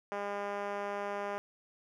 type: tone with band-pass filter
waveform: 5% pulse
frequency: 202.5 Hz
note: G#3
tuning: 43 cents flat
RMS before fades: -37 dBFS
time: 0.12-1.38 s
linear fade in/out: 0 ms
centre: 580 Hz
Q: 1.1
effects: none